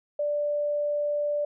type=tone; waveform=sine; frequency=587.3 Hz; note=D5; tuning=in tune; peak=-24 dBFS; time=0.19-1.45 s; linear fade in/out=5 ms; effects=none